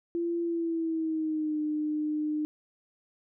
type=tone with pitch glide; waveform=sine; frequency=340.6 to 303.4 Hz; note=F4 to D#4; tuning=-43 to -44 cents; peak=-27 dBFS; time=0.15-2.45 s; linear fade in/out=0 ms; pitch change=-201 cents; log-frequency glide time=0.42-1.59 s; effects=none